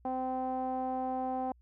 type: tone with low-pass filter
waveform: sawtooth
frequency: 258.1 Hz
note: C4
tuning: 23 cents flat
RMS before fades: -34 dBFS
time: 0.05-1.52 s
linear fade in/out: 2 ms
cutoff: 800 Hz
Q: 5.2
effects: added 60 Hz sine -59 dBFS peak until 1.61 s